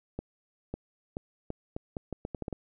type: accelerating click train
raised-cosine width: 2 ms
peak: -21 dBFS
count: 12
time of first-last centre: 0.19-2.527 s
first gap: 550 ms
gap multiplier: 0.78
effects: none